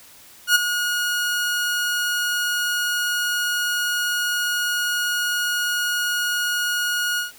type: tone with ADSR envelope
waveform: sawtooth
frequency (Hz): 1443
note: F#6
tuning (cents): -44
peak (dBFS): -7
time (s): 0.47-7.32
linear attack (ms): 84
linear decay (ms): 14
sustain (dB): -10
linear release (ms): 140
effects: white hiss -47 dBFS RMS until 7.38 s